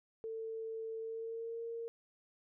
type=tone with pitch glide; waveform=sine; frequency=447.2 to 461.6 Hz; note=A4 to A#4; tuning=+28 to -17 cents; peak=-39 dBFS; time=0.24-1.88 s; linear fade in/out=0 ms; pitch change=+55 cents; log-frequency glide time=0.98-1.62 s; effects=none